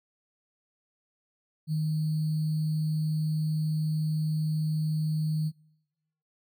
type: tone with sample-and-hold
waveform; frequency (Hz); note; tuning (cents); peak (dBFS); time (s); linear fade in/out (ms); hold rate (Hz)
sine; 155.56; D#3; 0; -25; 1.67-5.52; 50; 4410
effects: noise-tail reverb RT60 1.0 s tail -26 dB re dry